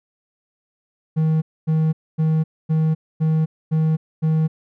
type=tone bursts; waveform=triangle; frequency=158.1 Hz; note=D#3; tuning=28 cents sharp; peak=-13 dBFS; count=7; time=1.16-4.48 s; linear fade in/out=20 ms; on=260 ms; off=250 ms; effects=none